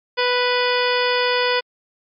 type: harmonic tone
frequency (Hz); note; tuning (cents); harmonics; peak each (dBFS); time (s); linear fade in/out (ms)
493.9; B4; 0; 1 / 2 / 3 / 4 / 5 / 6 / 7 / 9 / 10; -20 / -23 / -25 / -26 / -27 / -28 / -28 / -30 / -30; 0.17-1.61; 20
effects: MP3 64 kbps